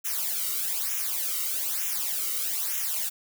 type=noise with flanger; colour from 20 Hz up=blue; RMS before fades=-29 dBFS; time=0.04-3.1 s; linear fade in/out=20 ms; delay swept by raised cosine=0.22 to 1.2 ms; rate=1.1 Hz; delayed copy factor=-0.9; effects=none